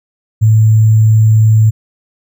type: tone with sample-and-hold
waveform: sine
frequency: 109.6 Hz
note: A2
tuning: 6 cents flat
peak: -4 dBFS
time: 0.41-1.71 s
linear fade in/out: 20 ms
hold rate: 7350 Hz
effects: none